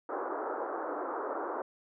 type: band-pass noise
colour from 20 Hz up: pink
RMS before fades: -36 dBFS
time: 0.09-1.62 s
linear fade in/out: 2 ms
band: 320 to 1400 Hz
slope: 48 dB/octave
effects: none